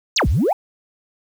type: exponential two-way sweep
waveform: sine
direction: down then up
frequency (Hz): 7810 to 52.4 to 894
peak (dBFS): -13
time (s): 0.16-0.53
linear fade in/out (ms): 5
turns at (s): 0.28
effects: tanh soft clip ceiling -10 dBFS + 7-bit